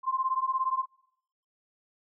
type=beating tone pair; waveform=sine; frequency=1041 / 1058 Hz; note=C6 / C6; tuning=-9 / +19 cents; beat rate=17 Hz; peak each=-29 dBFS; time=0.03-0.86 s; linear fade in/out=50 ms; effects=noise-tail reverb RT60 0.8 s tail -26 dB re dry